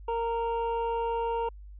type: tone pair together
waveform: triangle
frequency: 463 / 926 Hz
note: A#4 / A#5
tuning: -12 / -12 cents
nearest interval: octave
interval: 1200 cents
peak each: -28 dBFS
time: 0.08-1.49 s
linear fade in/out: 5 ms
effects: added 50 Hz sine -43 dBFS peak until 1.79 s + resampled to 8000 Hz